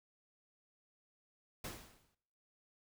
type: noise with exponential decay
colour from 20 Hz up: pink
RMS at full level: -42 dBFS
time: 1.64-2.15 s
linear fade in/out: 5 ms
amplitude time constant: 110 ms
effects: noise-tail reverb RT60 1.0 s tail -26 dB re dry